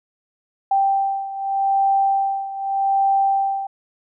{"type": "beating tone pair", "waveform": "sine", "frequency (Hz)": [784, 784.83], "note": ["G5", "G5"], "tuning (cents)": [0, 2], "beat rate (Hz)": 0.83, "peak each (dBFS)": [-18, -22], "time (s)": [0.71, 3.67], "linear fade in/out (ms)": 5, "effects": []}